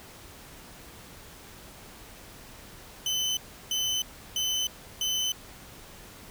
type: tone bursts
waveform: 30% pulse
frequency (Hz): 3037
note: F#7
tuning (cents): +44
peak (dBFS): -23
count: 4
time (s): 3.06-5.32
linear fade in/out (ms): 2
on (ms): 310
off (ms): 340
effects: pink hiss -48 dBFS RMS until 6.3 s

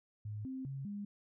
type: tone with pitch steps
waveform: sine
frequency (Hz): 105.4 / 262.2 / 136.1 / 203.7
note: G#2 / C4 / C#3 / G#3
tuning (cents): +26 / +4 / -31 / -33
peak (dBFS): -39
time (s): 0.25-1.05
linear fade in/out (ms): 5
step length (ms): 200
effects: none

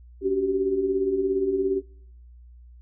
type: tone cluster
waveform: sine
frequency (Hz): 282.2 / 369.5 / 386.7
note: C#4 / F#4 / G4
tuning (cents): +31 / -2 / -24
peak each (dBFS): -30 / -29 / -22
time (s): 0.21-1.82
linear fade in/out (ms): 50
effects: noise-tail reverb RT60 0.8 s tail -26 dB re dry + added 60 Hz sine -45 dBFS peak until 2.81 s

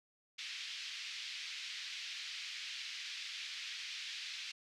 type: band-pass noise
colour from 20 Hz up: pink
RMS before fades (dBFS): -45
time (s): 0.38-4.52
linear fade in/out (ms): 10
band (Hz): 2200 to 5100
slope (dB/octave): 24
effects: none

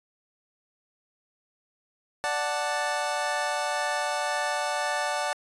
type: chord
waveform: 25% pulse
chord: D major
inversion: none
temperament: equal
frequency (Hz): 587.3 / 740 / 880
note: D5 / F#5 / A5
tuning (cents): 0 / 0 / 0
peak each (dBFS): -27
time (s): 2.24-5.33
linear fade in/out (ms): 0
effects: resampled to 24000 Hz

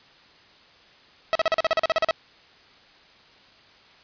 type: tone bursts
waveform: sawtooth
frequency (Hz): 647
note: E5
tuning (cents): -32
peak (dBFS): -14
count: 13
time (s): 1.33-2.109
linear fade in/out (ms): 0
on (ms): 23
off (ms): 40
effects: white hiss -53 dBFS RMS until 4.03 s + resampled to 11025 Hz

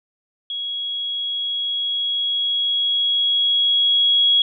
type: tone with level ramp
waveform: sine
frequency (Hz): 3322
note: G#7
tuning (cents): 0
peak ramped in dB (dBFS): -24 to -12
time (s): 0.5-4.42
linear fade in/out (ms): 2
effects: none

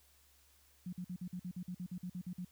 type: tone bursts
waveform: sine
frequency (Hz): 180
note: F#3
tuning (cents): -47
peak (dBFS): -39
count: 14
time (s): 0.86-2.449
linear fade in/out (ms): 5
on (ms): 68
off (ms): 49
effects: added 70 Hz sine -70 dBFS peak until 2.51 s + white hiss -68 dBFS RMS until 2.51 s

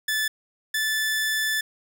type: tone pair in turn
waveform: sawtooth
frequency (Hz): 1742 / 1748.9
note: A6 / A6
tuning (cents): -18 / -11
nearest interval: unison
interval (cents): 7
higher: second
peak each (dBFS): -19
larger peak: neither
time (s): 0.08-0.28 / 0.74-1.61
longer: second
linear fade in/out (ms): 5
effects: none

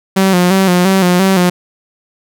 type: tone with vibrato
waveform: sawtooth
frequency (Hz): 185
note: F#3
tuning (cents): 0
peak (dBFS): -4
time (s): 0.16-1.5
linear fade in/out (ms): 10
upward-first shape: square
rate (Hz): 2.9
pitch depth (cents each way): 62
effects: none

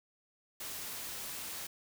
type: noise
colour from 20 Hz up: white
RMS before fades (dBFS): -42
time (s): 0.6-1.67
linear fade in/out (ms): 5
effects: none

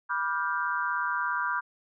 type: chord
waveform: sine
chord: G dominant seventh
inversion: first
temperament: just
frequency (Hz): 980 / 1176 / 1411.2 / 1568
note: B5 / D6 / F6 / G6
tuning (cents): -14 / +2 / +18 / 0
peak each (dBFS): -32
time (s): 0.09-1.61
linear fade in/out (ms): 20
effects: none

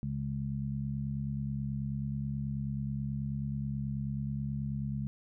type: harmonic tone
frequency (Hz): 69.3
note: C#2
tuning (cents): 0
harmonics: 1 / 2 / 3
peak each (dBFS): -42 / -34 / -37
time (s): 0.03-5.07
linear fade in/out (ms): 0
effects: none

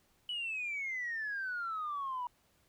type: exponential sweep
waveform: sine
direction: down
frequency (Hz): 2980 to 962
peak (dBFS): -34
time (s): 0.29-2.27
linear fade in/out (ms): 2
effects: tanh soft clip ceiling -31 dBFS + pink hiss -71 dBFS RMS until 2.68 s

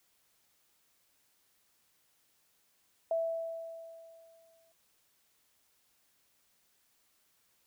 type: tone with exponential decay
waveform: sine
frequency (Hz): 659.3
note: E5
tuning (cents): 0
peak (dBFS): -27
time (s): 3.11-4.72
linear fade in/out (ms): 2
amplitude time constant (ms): 350
effects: white hiss -72 dBFS RMS until 7.66 s

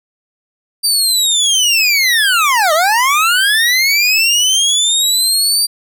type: linear two-way sweep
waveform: 25% pulse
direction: down then up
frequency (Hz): 4699 to 599 to 4699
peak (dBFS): -6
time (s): 0.83-5.67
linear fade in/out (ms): 20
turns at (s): 2.73
effects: none

